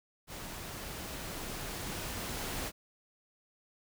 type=noise with level ramp; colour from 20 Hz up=pink; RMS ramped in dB=-44 to -37 dBFS; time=0.27-2.72 s; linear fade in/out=50 ms; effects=none

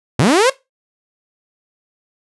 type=linear sweep; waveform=sawtooth; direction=up; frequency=103.6 to 554.4 Hz; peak=-6 dBFS; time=0.19-0.5 s; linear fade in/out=5 ms; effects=noise-tail reverb RT60 0.2 s tail -18 dB re dry + resampled to 24000 Hz

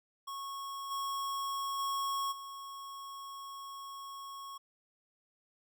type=tone with level steps; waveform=square; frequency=1100 Hz; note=C#6; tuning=14 cents flat; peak=-40 / -35 / -33 / -44 dBFS; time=0.27-4.58 s; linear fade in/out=10 ms; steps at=0.9 / 1.78 / 2.31 s; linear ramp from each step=20 ms; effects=none

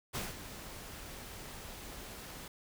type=noise with ADSR envelope; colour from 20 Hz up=pink; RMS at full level=-36 dBFS; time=0.13-2.48 s; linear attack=27 ms; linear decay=180 ms; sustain=-11 dB; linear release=4 ms; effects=none

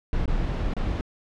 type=noise with dropouts; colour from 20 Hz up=brown; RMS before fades=-25 dBFS; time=0.13-1.01 s; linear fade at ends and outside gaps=1 ms; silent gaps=0.257-0.278 / 0.737-0.766 s; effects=low-pass 4000 Hz 12 dB/octave

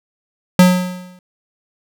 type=tone with exponential decay; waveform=square; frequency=181.4 Hz; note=F#3; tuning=34 cents flat; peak=-4 dBFS; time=0.59-1.19 s; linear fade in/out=2 ms; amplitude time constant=130 ms; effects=none

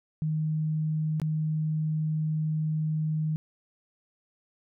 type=tone with dropouts; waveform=sine; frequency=155.6 Hz; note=D#3; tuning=in tune; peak=-25 dBFS; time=0.22-3.36 s; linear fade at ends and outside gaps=0 ms; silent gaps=1.199-1.217 s; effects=none

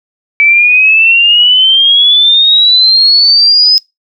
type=exponential sweep; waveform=sine; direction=up; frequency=2296 to 5090 Hz; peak=-3 dBFS; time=0.4-3.78 s; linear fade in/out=0 ms; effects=noise-tail reverb RT60 0.2 s tail -24 dB re dry

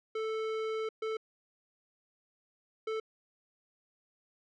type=tone bursts at uneven times; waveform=square; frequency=440 Hz; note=A4; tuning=in tune; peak=-33 dBFS; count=3; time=0.15-0.89 / 1.02-1.17 / 2.87-3 s; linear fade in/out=5 ms; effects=low-pass 3000 Hz 12 dB/octave

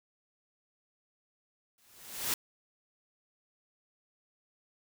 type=noise with exponential growth; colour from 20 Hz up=white; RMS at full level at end=-29 dBFS; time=1.78-2.34 s; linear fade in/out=2 ms; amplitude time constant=120 ms; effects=none

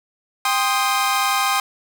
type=chord; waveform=sawtooth; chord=C minor; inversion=second; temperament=equal with one note detuned; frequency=793.1 / 1046.5 / 1244.5 Hz; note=G5 / C6 / Eb6; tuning=+20 / 0 / 0 cents; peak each=-18 dBFS; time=0.45-1.6 s; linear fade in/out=2 ms; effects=none

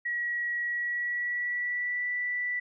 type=tone with pitch glide; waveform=sine; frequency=1917 to 1968.6 Hz; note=A#6 to B6; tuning=+48 to -6 cents; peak=-28 dBFS; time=0.05-2.6 s; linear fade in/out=10 ms; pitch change=+46 cents; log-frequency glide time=0.63-2.07 s; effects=none

